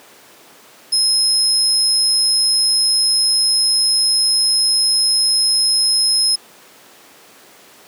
35% pulse tone, 5140 Hz, E8, 45 cents flat, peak -10 dBFS, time 0.92-6.36 s, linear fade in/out 10 ms, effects pink hiss -44 dBFS RMS until 7.87 s + high-pass 300 Hz 12 dB/octave

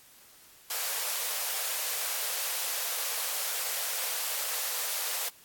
white high-pass noise, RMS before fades -32 dBFS, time 0.7-5.29 s, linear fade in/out 5 ms, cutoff 450 Hz, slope 96 dB/octave, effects white hiss -56 dBFS RMS until 5.44 s + AAC 64 kbps

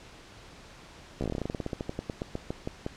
slowing click train, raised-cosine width 2 ms, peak -18 dBFS, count 25, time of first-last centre 1.21-2.864 s, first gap 14 ms, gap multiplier 1.12, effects pink hiss -50 dBFS RMS until 2.96 s + low-pass 6000 Hz 12 dB/octave

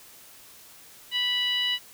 sine tone with frequency modulation, 2947 Hz, F#7, 8 cents flat, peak -23 dBFS, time 1.11-1.79 s, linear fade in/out 50 ms, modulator 978 Hz, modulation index 0.84, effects white hiss -50 dBFS RMS until 1.93 s

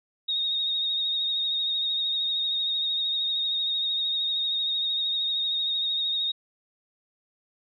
sine tone with vibrato, 3729 Hz, A#7, in tune, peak -24 dBFS, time 0.28-6.32 s, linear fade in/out 10 ms, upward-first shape sine, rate 13 Hz, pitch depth 30 cents each way, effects none

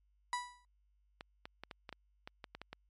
35% pulse tone with exponential decay, 982 Hz, B5, 10 cents flat, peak -30 dBFS, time 0.33-0.65 s, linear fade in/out 1 ms, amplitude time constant 69 ms
clicks, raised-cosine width 0.3 ms, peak -29 dBFS, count 11, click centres 1.209 / 1.455 / 1.636 / 1.712 / 1.892 / 1.927 / 2.275 / 2.442 / 2.55 / 2.616 / 2.73 s
effects added 50 Hz sine -70 dBFS peak until 2.89 s + MP3 48 kbps

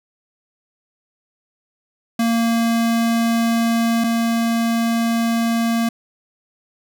square tone pair in turn, 230.5 / 230.5 Hz, A#3 / A#3, -19 / -19 cents, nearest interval unison, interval 0 cents, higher neither, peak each -16 / -17 dBFS, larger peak first, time 2.19-4.04 / 4.04-5.89 s, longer neither, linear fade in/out 5 ms, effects none

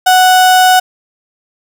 35% pulse tone, 740 Hz, F#5, in tune, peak -3 dBFS, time 0.06-0.8 s, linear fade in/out 10 ms, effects none

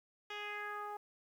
10% pulse tone with low-pass filter sweep, 415.3 Hz, G#4, in tune, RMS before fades -43 dBFS, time 0.3-0.97 s, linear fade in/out 5 ms, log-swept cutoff 3700 to 890 Hz, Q 2.7, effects 11-bit

